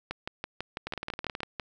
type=two click trains; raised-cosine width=0.3 ms; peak=-17 / -18 dBFS; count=10 / 11; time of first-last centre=0.11-1.598 / 0.87-1.405 s; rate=6.05 / 18.7 Hz; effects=none